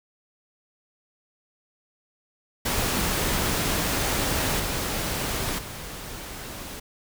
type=noise with level steps; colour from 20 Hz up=pink; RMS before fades=-25 / -28 / -37 dBFS; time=2.65-6.8 s; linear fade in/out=10 ms; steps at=4.59 / 5.58 s; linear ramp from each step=10 ms; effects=none